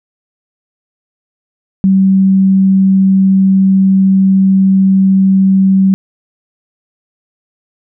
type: tone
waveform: sine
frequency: 191.9 Hz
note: G3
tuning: 37 cents flat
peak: -5 dBFS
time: 1.84-5.94 s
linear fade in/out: 0 ms
effects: none